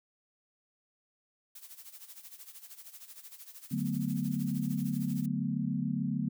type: noise with tremolo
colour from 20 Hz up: blue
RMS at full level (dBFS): -47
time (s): 1.55-5.26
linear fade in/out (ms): 5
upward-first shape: sine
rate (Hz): 13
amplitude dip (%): 75
type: chord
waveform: sine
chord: B minor seventh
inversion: first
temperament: equal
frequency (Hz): 146.83 / 185 / 220 / 246.9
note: D3 / F#3 / A3 / B3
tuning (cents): 0 / 0 / 0 / 0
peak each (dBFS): -35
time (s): 3.71-6.29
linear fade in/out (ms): 10
effects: none